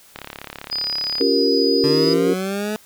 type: click train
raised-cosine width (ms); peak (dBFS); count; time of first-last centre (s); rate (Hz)
0.3; -15; 38; 0.16-1.211; 35.2
type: tone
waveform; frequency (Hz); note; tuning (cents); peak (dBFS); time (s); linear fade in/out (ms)
sine; 4951; D#8; -9; -21; 0.71-2.14; 10
type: chord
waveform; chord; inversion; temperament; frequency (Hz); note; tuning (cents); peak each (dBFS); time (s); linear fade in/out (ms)
sine; G half-diminished seventh; second; equal; 277.2 / 349.2 / 392 / 466.2; Db4 / F4 / G4 / Bb4; 0 / 0 / 0 / 0; -20 / -24 / -20 / -19; 1.2-2.34; 10
type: linear sweep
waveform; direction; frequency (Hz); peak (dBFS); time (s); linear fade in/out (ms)
20% pulse; up; 145.6 to 215.5; -17; 1.84-2.76; 0
effects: white hiss -49 dBFS RMS until 2.85 s